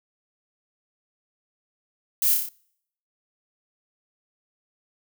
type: noise with echo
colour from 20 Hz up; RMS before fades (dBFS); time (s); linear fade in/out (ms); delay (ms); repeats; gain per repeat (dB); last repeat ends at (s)
violet; -22; 2.22-2.34; 2; 30; 5; -3; 2.49
effects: noise-tail reverb RT60 0.7 s tail -26 dB re dry